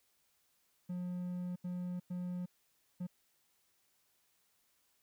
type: tone bursts at uneven times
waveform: triangle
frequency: 178.9 Hz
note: F3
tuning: 42 cents sharp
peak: -35 dBFS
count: 4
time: 0.89-1.56 / 1.64-2 / 2.1-2.46 / 3-3.07 s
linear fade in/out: 10 ms
effects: white hiss -75 dBFS RMS until 5.02 s